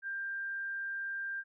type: tone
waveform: sine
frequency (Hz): 1589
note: G6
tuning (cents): +23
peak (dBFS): -35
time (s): 0.02-1.44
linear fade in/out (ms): 50
effects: none